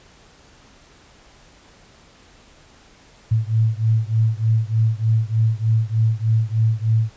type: beating tone pair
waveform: sine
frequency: 110 / 113.3 Hz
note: A2 / A#2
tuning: 0 / -49 cents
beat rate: 3.3 Hz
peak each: -18 / -19 dBFS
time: 3.31-7.1 s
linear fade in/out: 10 ms
effects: pink hiss -50 dBFS RMS until 7.16 s + resampled to 16000 Hz